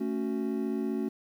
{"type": "chord", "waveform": "triangle", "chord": "F# minor", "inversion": "first", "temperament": "just", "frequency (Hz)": [222, 277.5, 370], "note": ["A3", "C#4", "F#4"], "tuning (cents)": [16, 2, 0], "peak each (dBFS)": [-30, -31, -32], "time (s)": [0, 1.09], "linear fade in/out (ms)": 10, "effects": ["10-bit"]}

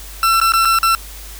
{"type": "tone with dropouts", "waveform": "40% pulse", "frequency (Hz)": 1345, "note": "E6", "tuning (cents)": 34, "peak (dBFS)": -10, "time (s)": [0.23, 0.95], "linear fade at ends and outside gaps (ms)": 1, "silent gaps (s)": [[0.401, 0.414], [0.521, 0.536], [0.65, 0.654], [0.788, 0.83]], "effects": ["added 50 Hz sine -33 dBFS peak until 1.39 s", "white hiss -36 dBFS RMS until 1.39 s"]}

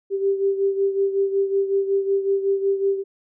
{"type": "beating tone pair", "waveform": "sine", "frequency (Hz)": [392, 397.4], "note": ["G4", "G4"], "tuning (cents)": [0, 24], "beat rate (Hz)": 5.4, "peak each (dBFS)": [-19, -25], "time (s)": [0.1, 3.04], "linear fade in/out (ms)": 50, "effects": []}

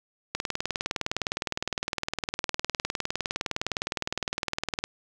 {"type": "click train", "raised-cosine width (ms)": 0.2, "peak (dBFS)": -10, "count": 89, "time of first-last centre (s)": [0.35, 4.84], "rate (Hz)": 19.6, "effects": []}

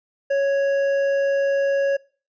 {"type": "tone with hard clipping", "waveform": "sine", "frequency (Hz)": 554.4, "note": "C#5", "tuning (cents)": 0, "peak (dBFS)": -19, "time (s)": [0.3, 1.97], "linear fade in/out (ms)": 10, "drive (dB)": 7, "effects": ["noise-tail reverb RT60 0.4 s tail -23 dB re dry", "resampled to 16000 Hz"]}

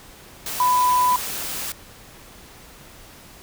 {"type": "tone in noise", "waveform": "sine", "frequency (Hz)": 996, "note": "B5", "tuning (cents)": 14, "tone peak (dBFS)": -15, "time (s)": [0.6, 1.16], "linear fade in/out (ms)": 2, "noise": "white", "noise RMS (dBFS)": -29, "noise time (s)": [0.46, 1.72], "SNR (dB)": 11, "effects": ["pink hiss -45 dBFS RMS until 3.42 s"]}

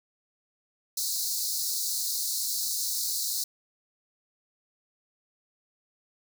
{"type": "high-pass noise", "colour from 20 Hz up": "pink", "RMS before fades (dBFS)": -30, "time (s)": [0.97, 3.44], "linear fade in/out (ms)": 5, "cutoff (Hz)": 4000, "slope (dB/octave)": 96, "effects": []}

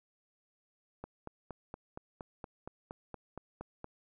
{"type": "click train", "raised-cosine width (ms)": 1, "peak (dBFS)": -28, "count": 13, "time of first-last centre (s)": [1.04, 3.844], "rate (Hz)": 4.28, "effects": []}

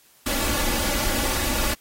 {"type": "noise with comb filter", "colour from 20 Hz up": "pink", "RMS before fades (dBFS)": -24, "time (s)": [0.26, 1.74], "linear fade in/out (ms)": 5, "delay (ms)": 3.5, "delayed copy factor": 0.75, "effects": ["white hiss -56 dBFS RMS until 1.8 s", "AAC 48 kbps"]}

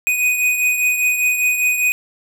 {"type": "beating tone pair", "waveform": "square", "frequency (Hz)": [2489, 2494], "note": ["D#7", "D#7"], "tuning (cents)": [0, 3], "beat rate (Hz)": 5, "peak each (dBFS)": [-16, -24], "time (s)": [0.07, 1.92], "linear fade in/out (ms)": 0, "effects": []}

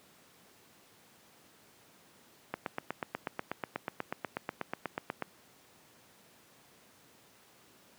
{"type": "click train", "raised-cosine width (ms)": 0.5, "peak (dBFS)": -18, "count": 23, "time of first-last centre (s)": [2.54, 5.223], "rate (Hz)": 8.2, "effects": ["pink hiss -61 dBFS RMS until 7.98 s", "high-pass 150 Hz 12 dB/octave"]}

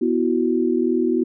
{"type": "chord", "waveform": "sine", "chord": "B suspended fourth", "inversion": "none", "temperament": "equal", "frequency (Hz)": [246.9, 329.6, 370], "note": ["B3", "E4", "F#4"], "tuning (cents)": [0, 0, 0], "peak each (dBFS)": -21, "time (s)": [0.01, 1.24], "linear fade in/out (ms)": 10, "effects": []}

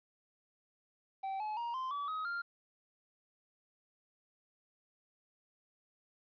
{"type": "tone with pitch steps", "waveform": "triangle", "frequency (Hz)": [774, 853.9, 942, 1039.2, 1146.4, 1264.7, 1395.1], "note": ["G5", "G#5", "A#5", "C6", "D6", "D#6", "F6"], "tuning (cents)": [-22, 48, 18, -12, -42, 28, -2], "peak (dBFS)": -34, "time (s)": [1.23, 2.42], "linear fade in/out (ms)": 10, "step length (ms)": 170, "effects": ["resampled to 11025 Hz", "12-bit"]}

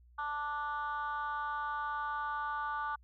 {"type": "chord", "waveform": "sine", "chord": "D major", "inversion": "second", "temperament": "just", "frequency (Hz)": [881, 1174.7, 1468.3], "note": ["A5", "D6", "F#6"], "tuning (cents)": [2, 0, -14], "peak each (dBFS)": [-37, -36, -39], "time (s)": [0.18, 2.96], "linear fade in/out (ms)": 10, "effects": ["tanh soft clip ceiling -28 dBFS", "added 60 Hz sine -58 dBFS peak until 3.03 s"]}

